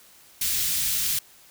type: band-stop noise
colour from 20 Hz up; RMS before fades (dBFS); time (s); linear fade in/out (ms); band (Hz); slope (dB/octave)
white; -25; 0.41-1.19; 5; 140 to 2600; 12
effects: white hiss -53 dBFS RMS until 1.5 s